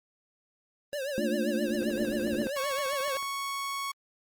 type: tone with vibrato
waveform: square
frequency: 554.4 Hz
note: C#5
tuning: in tune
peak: -32 dBFS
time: 0.93-3.17 s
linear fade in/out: 0 ms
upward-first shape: triangle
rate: 7.6 Hz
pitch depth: 140 cents each way
type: chord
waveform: sine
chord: Bb major seventh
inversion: third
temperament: equal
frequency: 220 / 233.1 / 293.7 / 349.2 Hz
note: A3 / Bb3 / D4 / F4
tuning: 0 / 0 / 0 / 0 cents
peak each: -31 / -35 / -34 / -33 dBFS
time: 1.18-2.47 s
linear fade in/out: 0 ms
type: click train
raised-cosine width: 0.5 ms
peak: -33 dBFS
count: 20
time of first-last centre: 1.83-3.227 s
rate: 13.6 Hz
type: tone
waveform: sawtooth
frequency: 1108.7 Hz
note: C#6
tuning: in tune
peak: -28 dBFS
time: 2.56-3.92 s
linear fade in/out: 10 ms
effects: Opus 32 kbps